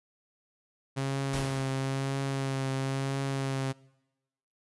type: tone with vibrato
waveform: sawtooth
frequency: 135.3 Hz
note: C#3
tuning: 42 cents flat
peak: -25 dBFS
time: 0.96-3.73 s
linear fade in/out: 20 ms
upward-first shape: triangle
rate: 1 Hz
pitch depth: 23 cents each way
type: noise with exponential decay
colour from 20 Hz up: pink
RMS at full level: -34 dBFS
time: 1.33-2.12 s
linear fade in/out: 5 ms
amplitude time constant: 170 ms
effects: noise-tail reverb RT60 1.0 s tail -24 dB re dry + resampled to 24000 Hz